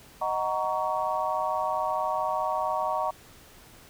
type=chord; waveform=sine; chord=D# minor seventh; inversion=none; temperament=just; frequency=622.3 / 746.7 / 933.4 / 1120.1 Hz; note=D#5 / F#5 / A#5 / C#6; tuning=0 / +16 / +2 / +18 cents; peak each=-31 / -31 / -30 / -31 dBFS; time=0.21-3.11 s; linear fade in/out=10 ms; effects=pink hiss -52 dBFS RMS until 3.89 s